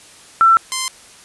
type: tone pair in turn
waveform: sine / 5% pulse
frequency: 1341 / 1041.7 Hz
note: E6 / C6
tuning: +29 / -8 cents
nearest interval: major third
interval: 437 cents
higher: first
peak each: -7 dBFS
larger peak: neither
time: 0.41-0.57 / 0.72-0.88 s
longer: neither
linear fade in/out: 0 ms
effects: white hiss -43 dBFS RMS until 1.24 s + resampled to 24000 Hz